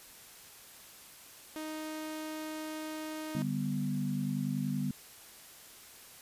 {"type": "tone", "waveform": "sawtooth", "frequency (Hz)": 311.1, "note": "D#4", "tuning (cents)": 0, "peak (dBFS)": -34, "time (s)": [1.56, 3.42], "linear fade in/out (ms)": 0}
{"type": "chord", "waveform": "sine", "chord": "G major", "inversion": "second", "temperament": "equal with one note detuned", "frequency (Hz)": [145.99, 196, 246.9], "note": ["D3", "G3", "B3"], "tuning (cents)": [-10, 0, 0], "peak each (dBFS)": -35, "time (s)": [3.35, 4.91], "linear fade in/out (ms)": 2}
{"effects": ["white hiss -53 dBFS RMS until 6.21 s", "resampled to 32000 Hz"]}